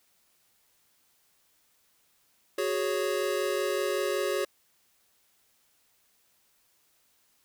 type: chord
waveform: square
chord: F# suspended second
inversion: none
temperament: equal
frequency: 370 / 415.3 / 554.4 Hz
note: F#4 / G#4 / C#5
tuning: 0 / 0 / 0 cents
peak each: -32 dBFS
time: 2.58-4.45 s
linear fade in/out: 5 ms
effects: white hiss -68 dBFS RMS until 7.44 s